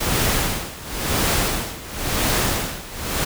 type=noise with tremolo; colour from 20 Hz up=pink; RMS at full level=-19 dBFS; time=0-3.25 s; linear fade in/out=10 ms; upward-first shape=sine; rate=0.96 Hz; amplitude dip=85%; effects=none